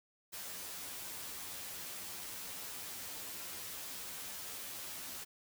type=noise with comb filter; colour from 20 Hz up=white; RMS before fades=-45 dBFS; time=0.32-5.25 s; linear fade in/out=20 ms; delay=11 ms; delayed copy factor=+0.95; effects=none